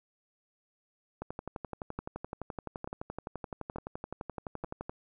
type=two click trains; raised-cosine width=1 ms; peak=-23 / -24 dBFS; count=44 / 4; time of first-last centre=1.22-4.895 / 1.99-4.645 s; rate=11.7 / 1.13 Hz; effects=none